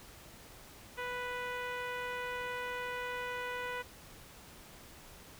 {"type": "tone with low-pass filter", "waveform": "10% pulse", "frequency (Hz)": 493.9, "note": "B4", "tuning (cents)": 0, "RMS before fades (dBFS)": -39, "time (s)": [0.97, 3.83], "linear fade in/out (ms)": 20, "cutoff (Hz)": 2300, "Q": 0.86, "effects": ["pink hiss -54 dBFS RMS until 5.39 s"]}